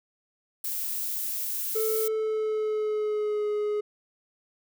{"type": "noise", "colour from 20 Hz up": "violet", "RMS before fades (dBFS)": -31, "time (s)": [0.64, 2.08], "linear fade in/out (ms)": 5}
{"type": "tone with pitch glide", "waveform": "triangle", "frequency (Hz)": [440, 418.9], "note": ["A4", "G#4"], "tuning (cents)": [0, 15], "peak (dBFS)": -23, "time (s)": [1.75, 3.81], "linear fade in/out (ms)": 10, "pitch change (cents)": -85, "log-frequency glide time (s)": [1.99, 3.47]}
{"effects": []}